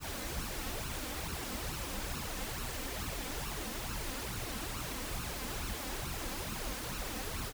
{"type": "noise with flanger", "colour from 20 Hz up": "pink", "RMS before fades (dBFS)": -39, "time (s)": [0, 7.53], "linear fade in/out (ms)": 50, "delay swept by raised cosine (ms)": [0.72, 3.92], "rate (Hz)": 2.3, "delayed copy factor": 0.65, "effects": []}